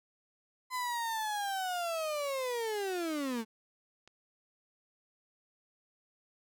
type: linear sweep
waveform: 35% pulse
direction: down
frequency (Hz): 1023 to 214.9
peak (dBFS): -31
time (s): 0.7-3.45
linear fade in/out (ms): 50
type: click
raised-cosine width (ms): 0.2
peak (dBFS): -38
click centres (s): 4.076
effects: none